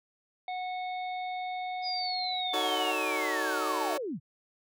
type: harmonic tone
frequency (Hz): 734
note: F#5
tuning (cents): -14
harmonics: 1 / 3 / 5 / 6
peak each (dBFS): -33 / -42 / -47 / -60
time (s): 0.48-2.92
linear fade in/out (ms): 2
type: linear sweep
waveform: sine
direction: down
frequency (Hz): 4988 to 110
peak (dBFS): -32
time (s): 1.82-4.2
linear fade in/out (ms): 50
type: chord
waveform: 20% pulse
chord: D# half-diminished seventh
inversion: none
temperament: just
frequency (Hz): 311.1 / 373.4 / 448 / 560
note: D#4 / F#4 / A4 / C#5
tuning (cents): 0 / +16 / +31 / +18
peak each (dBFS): -31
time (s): 2.53-3.98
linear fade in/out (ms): 10
effects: none